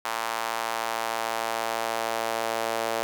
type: tone with high-pass filter sweep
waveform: sawtooth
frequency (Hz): 113.6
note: A#2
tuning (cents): -44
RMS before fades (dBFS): -29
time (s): 0.05-3.03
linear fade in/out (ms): 0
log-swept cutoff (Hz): 930 to 580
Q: 1.8
effects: none